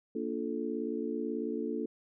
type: chord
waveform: sine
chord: Bb major seventh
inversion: none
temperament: just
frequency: 233.1 / 291.4 / 349.6 / 437 Hz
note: Bb3 / D4 / F4 / A4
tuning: 0 / -13 / +2 / -12 cents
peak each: -37 / -37 / -39 / -37 dBFS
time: 0.15-1.86 s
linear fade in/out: 5 ms
effects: none